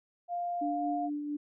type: tone with pitch glide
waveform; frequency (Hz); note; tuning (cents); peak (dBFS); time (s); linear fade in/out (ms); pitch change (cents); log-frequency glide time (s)
sine; 700 to 705.3; F5 to F5; +4 to +17; -31; 0.28-1.1; 50; +13; 0.72-0.81
type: tone with tremolo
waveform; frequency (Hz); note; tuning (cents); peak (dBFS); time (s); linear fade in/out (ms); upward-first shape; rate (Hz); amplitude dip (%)
sine; 293.7; D4; 0; -31; 0.61-1.37; 10; sine; 4.4; 35
effects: none